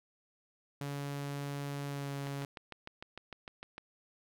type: tone with pitch glide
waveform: sawtooth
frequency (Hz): 141.9 to 139.95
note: C#3 to C#3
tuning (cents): +41 to +17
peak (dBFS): -33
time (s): 0.81-2.45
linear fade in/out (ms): 2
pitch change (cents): -24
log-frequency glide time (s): 1.87-2.11
type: click train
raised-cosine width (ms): 0.3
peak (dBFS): -28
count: 11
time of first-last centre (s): 2.27-3.781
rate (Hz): 6.62
effects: none